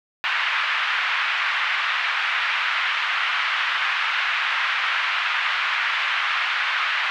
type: band-pass noise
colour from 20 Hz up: pink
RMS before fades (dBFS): -23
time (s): 0.24-7.1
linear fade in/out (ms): 0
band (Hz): 1200 to 3000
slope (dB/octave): 24
effects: none